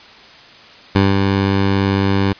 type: tone with ADSR envelope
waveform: 15% pulse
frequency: 98 Hz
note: G2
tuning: in tune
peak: -3 dBFS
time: 0.95-2.33 s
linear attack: 7 ms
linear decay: 180 ms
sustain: -4 dB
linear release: 7 ms
effects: white hiss -41 dBFS RMS until 2.39 s + resampled to 11025 Hz

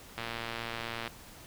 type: click train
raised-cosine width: 0.3 ms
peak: -20 dBFS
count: 105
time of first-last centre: 0.18-1.077 s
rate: 116 Hz
effects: pink hiss -51 dBFS RMS until 1.46 s

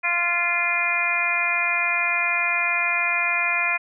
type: harmonic tone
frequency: 346.9 Hz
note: F4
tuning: 12 cents flat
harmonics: 2 / 3 / 4 / 5 / 6 / 7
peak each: -31 / -30 / -30 / -30 / -26 / -22 dBFS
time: 0.03-3.78 s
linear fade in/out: 20 ms
effects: none

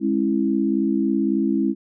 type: chord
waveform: sine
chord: C# minor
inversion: second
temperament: equal with one note detuned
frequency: 207.7 / 271.3 / 329.6 Hz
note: G#3 / C#4 / E4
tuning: 0 / -37 / 0 cents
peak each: -22 dBFS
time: 0-1.75 s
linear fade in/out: 50 ms
effects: none

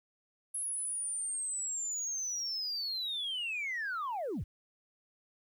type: linear sweep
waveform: sine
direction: down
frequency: 10790 to 44.59 Hz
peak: -32 dBFS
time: 0.54-4.44 s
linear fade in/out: 10 ms
effects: tanh soft clip ceiling -31 dBFS + 11-bit

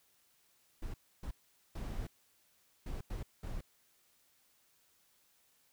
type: noise bursts at uneven times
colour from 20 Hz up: brown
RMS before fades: -40 dBFS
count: 6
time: 0.82-0.94 / 1.23-1.31 / 1.75-2.07 / 2.86-3.01 / 3.1-3.23 / 3.43-3.61 s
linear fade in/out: 5 ms
effects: white hiss -71 dBFS RMS until 5.72 s

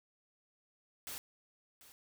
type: noise with echo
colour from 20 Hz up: white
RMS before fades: -44 dBFS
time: 1.07-1.18 s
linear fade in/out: 0 ms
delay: 740 ms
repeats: 1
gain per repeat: -15 dB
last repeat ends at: 1.92 s
effects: none

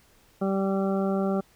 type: harmonic tone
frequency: 194.3 Hz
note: G3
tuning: 15 cents flat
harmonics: 1 / 2 / 3 / 4 / 6 / 7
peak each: -25 / -29 / -31 / -35 / -40 / -40 dBFS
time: 0.41-1.41 s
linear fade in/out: 10 ms
effects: pink hiss -60 dBFS RMS until 1.55 s

